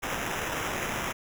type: noise with sample-and-hold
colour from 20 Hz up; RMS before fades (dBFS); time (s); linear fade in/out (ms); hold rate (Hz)
blue; -32; 0.02-1.13; 20; 4410
effects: none